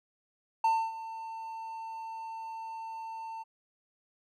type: tone with ADSR envelope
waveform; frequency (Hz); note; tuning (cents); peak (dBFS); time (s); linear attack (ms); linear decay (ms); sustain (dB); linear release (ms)
triangle; 898; A5; +35; -20; 0.64-3.44; 5; 270; -16; 24
effects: none